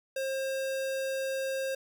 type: tone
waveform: square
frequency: 534 Hz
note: C5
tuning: 35 cents sharp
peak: -31 dBFS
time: 0.16-1.75 s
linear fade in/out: 5 ms
effects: none